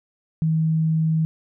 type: tone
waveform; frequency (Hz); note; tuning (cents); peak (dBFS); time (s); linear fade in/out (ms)
sine; 159.6; D#3; +44; -17; 0.42-1.25; 0
effects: none